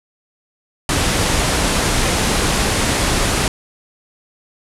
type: low-pass noise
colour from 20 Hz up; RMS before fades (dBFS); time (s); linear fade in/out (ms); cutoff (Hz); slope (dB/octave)
pink; -17; 0.89-3.48; 2; 11000; 48
effects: none